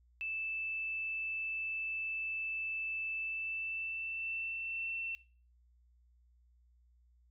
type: tone with pitch glide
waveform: sine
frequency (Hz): 2637 to 2689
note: E7 to E7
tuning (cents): 0 to +34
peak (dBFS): -36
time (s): 0.21-5.15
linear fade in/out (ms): 0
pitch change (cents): +34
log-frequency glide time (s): 3.15-4.97
effects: noise-tail reverb RT60 0.4 s tail -19 dB re dry + added 60 Hz sine -64 dBFS peak until 7.3 s